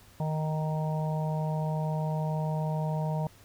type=harmonic tone; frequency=155.56 Hz; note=D#3; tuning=in tune; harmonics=1 / 3 / 4 / 5 / 6; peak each=-28 / -42 / -37 / -41 / -39 dBFS; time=0.2-3.27 s; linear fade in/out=2 ms; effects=added 101 Hz sine -60 dBFS peak until 3.44 s + pink hiss -57 dBFS RMS until 3.44 s